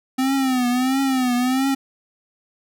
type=tone with vibrato; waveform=square; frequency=257.8 Hz; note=C4; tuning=26 cents flat; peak=-18 dBFS; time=0.18-1.75 s; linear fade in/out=10 ms; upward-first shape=triangle; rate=1.5 Hz; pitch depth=110 cents each way; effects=none